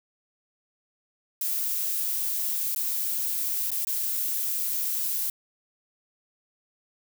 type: noise with dropouts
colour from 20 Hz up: violet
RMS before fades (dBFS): -28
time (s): 1.41-5.3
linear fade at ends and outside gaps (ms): 2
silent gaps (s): 2.748-2.76 / 3.705-3.716 / 3.849-3.87
effects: none